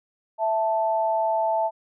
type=tone pair together; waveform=sine; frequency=659.3 / 880 Hz; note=E5 / A5; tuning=0 / 0 cents; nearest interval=perfect fourth; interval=500 cents; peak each=-23 dBFS; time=0.38-1.71 s; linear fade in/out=50 ms; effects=none